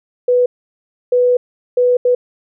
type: tone bursts at uneven times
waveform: sine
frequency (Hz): 493.9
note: B4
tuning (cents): 0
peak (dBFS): -9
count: 4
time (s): 0.28-0.46 / 1.12-1.37 / 1.77-1.97 / 2.05-2.15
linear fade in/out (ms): 5
effects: none